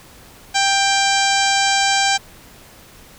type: harmonic tone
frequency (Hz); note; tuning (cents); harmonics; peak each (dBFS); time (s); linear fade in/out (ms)
788; G5; +9; 1 / 2 / 3 / 4 / 5 / 6 / 7 / 8 / 9 / 10; -18 / -21 / -23 / -24 / -25 / -26 / -26 / -27 / -28 / -28; 0.54-2.18; 20
effects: pink hiss -44 dBFS RMS until 3.18 s